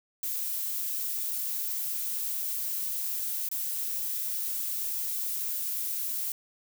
violet noise with dropouts, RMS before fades -32 dBFS, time 0.23-6.32 s, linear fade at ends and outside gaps 1 ms, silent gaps 3.488-3.514 s, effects none

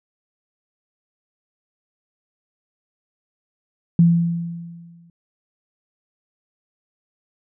sine tone with exponential decay, 169.5 Hz, E3, 49 cents sharp, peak -8 dBFS, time 3.99-5.1 s, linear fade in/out 2 ms, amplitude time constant 240 ms, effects none

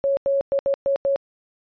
sine tone bursts at uneven times, 553 Hz, C#5, 4 cents flat, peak -17 dBFS, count 6, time 0.04-0.17 / 0.26-0.41 / 0.52-0.59 / 0.66-0.74 / 0.86-0.96 / 1.05-1.16 s, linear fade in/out 0 ms, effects resampled to 11025 Hz

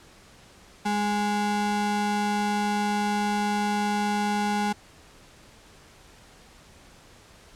square ring-modulated tone, 311.1 Hz, D#4, in tune, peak -21 dBFS, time 0.85-4.73 s, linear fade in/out 10 ms, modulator 517 Hz, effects pink hiss -52 dBFS RMS until 7.55 s + low-pass 9000 Hz 12 dB/octave

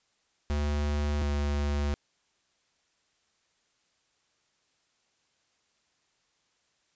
square tone pair in turn, 73.42 / 72.33 Hz, D2 / D2, 0 / -26 cents, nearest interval unison, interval 26 cents, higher first, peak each -27 dBFS, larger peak neither, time 0.5-1.22 / 1.22-1.94 s, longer neither, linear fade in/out 0 ms, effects white hiss -72 dBFS RMS until 6.95 s + resampled to 16000 Hz

